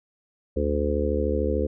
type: harmonic tone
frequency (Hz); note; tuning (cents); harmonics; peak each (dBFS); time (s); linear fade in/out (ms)
73.42; D2; 0; 1 / 3 / 4 / 5 / 6 / 7; -26 / -31 / -31 / -31 / -28 / -28; 0.56-1.67; 10
effects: none